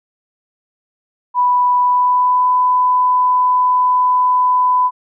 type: tone with pitch glide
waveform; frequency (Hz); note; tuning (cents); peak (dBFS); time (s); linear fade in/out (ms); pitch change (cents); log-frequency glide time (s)
sine; 987.8 to 1000.4; B5 to B5; 0 to +22; -10; 1.34-4.91; 50; +22; 1.8-2.49
effects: none